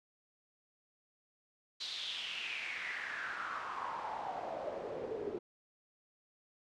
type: noise with band-pass filter sweep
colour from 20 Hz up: pink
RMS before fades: -41 dBFS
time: 1.8-5.39 s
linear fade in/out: 10 ms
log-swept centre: 4100 to 380 Hz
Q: 5.2
effects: low-pass 7000 Hz 12 dB/octave